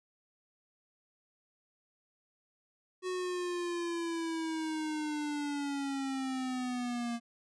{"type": "linear sweep", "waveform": "square", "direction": "down", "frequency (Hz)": [370, 233.1], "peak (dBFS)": -34, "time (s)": [3.02, 7.2], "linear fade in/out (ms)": 50, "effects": ["resampled to 22050 Hz"]}